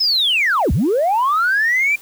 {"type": "linear two-way sweep", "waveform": "sine", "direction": "down then up", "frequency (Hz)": [5274, 51.91, 2396], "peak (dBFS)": -12, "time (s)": [0, 1.96], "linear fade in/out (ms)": 10, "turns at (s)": 0.72, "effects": ["tanh soft clip ceiling -10 dBFS", "white hiss -43 dBFS RMS until 2.01 s"]}